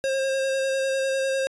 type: tone with vibrato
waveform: square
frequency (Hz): 536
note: C5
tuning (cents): +42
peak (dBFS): -23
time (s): 0.04-1.47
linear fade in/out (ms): 0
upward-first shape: square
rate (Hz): 10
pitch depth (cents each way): 13
effects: resampled to 22050 Hz